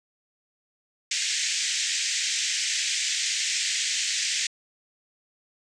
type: band-pass noise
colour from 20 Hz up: white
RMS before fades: -27 dBFS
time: 1.11-4.47 s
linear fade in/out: 5 ms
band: 1800 to 7700 Hz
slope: 48 dB/octave
effects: resampled to 22050 Hz